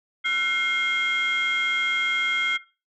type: tone cluster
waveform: sine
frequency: 1357 / 1492 / 2128 / 3250 Hz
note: E6 / F#6 / C7 / G#7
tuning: +50 / +14 / +29 / -38 cents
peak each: -30 / -30 / -22 / -27 dBFS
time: 0.24-2.58 s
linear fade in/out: 20 ms
effects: noise-tail reverb RT60 0.3 s tail -17 dB re dry + tanh soft clip ceiling -16 dBFS